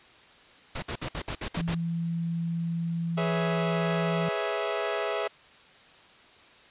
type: noise bursts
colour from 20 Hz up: pink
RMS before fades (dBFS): -33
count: 8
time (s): 0.75-1.748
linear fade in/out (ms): 5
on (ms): 74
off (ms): 58
type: tone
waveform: sine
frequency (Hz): 167.8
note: E3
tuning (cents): +31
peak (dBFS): -27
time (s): 1.57-4.29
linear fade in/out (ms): 5
type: chord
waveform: sawtooth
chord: C# minor seventh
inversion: second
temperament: equal with one note detuned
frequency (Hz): 415.3 / 493.9 / 554.4 / 654.3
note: G#4 / B4 / C#5 / E5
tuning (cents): 0 / 0 / 0 / -13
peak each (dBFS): -28 / -32 / -32 / -27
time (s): 3.17-5.28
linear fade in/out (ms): 10
effects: white hiss -54 dBFS RMS until 6.7 s + resampled to 8000 Hz